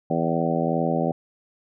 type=harmonic tone with a mistuned harmonic; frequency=82.41 Hz; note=E2; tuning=in tune; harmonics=2 / 3 / 4 / 5 / 6 / 7 / 8 / 9; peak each=-26 / -27 / -30 / -31 / -30 / -28 / -32 / -29 dBFS; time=0.1-1.12 s; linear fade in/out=5 ms; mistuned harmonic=9; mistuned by=+36 cents; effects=none